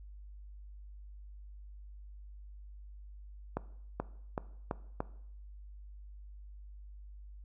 accelerating click train, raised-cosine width 1 ms, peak -19 dBFS, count 5, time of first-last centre 3.57-5.004 s, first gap 430 ms, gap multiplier 0.88, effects noise-tail reverb RT60 0.7 s tail -18 dB re dry + added 50 Hz sine -47 dBFS peak until 7.44 s

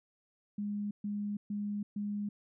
sine tone bursts, 205.8 Hz, G#3, 16 cents flat, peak -33 dBFS, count 4, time 0.58-2.29 s, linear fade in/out 5 ms, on 330 ms, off 130 ms, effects none

